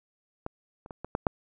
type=clicks; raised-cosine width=1 ms; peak=-19 / -30 / -25 / -22 / -13 / -9 dBFS; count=6; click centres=0.464 / 0.861 / 0.908 / 1.046 / 1.151 / 1.268 s; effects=none